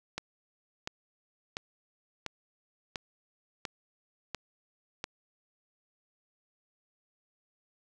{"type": "click train", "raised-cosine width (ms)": 0.2, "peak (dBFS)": -17, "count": 8, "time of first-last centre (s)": [0.18, 5.041], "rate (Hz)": 1.44, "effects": []}